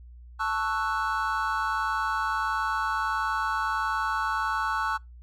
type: chord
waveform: triangle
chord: F# minor seventh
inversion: first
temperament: equal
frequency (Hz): 880 / 1108.7 / 1318.5 / 1480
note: A5 / C#6 / E6 / F#6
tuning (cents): 0 / 0 / 0 / 0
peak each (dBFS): -29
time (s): 0.39-4.98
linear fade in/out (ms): 20
effects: noise-tail reverb RT60 0.2 s tail -26 dB re dry + added 60 Hz sine -44 dBFS peak until 5.22 s